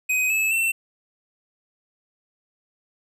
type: tone with pitch steps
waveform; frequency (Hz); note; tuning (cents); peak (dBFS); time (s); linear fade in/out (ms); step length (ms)
square; 2513 / 2600 / 2690; D#7 / E7 / E7; +17 / -24 / +34; -20; 0.09-0.72; 10; 210
effects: none